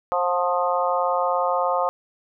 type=harmonic tone with a mistuned harmonic; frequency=177 Hz; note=F3; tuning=23 cents sharp; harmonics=3 / 4 / 5 / 6 / 7; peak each=-24 / -25 / -26 / -27 / -27 dBFS; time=0.12-1.89 s; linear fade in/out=0 ms; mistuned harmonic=4; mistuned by=+16 cents; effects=none